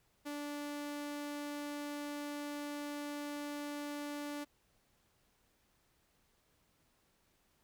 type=tone; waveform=sawtooth; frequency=291.4 Hz; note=D4; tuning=13 cents flat; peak=-36 dBFS; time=0.25-4.45 s; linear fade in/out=20 ms; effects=pink hiss -74 dBFS RMS until 7.63 s